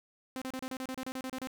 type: tone bursts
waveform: sawtooth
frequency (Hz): 260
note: C4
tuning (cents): -11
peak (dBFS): -32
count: 13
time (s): 0.36-1.472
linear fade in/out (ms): 0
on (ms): 56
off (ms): 32
effects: none

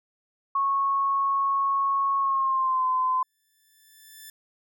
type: tone with pitch glide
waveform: sine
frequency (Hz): 1100 to 1026.3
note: C#6 to C6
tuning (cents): -14 to -34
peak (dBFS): -21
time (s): 0.55-3.23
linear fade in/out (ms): 5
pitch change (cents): -120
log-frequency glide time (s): 2.19-2.86
type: tone with exponential growth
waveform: 5% pulse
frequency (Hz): 1755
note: A6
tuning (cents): -5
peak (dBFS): -30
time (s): 3.05-4.3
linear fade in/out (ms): 2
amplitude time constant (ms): 270
effects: none

